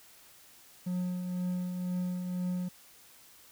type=tone with tremolo; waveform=triangle; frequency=180.4 Hz; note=F#3; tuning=44 cents flat; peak=-27 dBFS; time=0.86-2.69 s; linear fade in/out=10 ms; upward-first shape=triangle; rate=2 Hz; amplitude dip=45%; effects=white hiss -57 dBFS RMS until 3.51 s